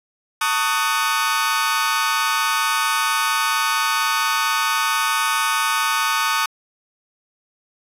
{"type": "chord", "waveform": "sawtooth", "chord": "D# half-diminished seventh", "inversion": "second", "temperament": "just", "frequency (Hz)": [896, 1120.1, 1244.5, 1493.4], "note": ["A5", "C#6", "D#6", "F#6"], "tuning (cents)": [31, 18, 0, 16], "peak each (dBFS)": [-21, -20, -18, -21], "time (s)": [0.41, 6.46], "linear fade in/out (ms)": 5, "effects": ["resampled to 32000 Hz"]}